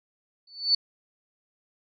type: tone with exponential growth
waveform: sine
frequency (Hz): 4490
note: C#8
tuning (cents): +21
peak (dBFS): -15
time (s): 0.47-0.75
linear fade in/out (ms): 5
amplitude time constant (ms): 60
effects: none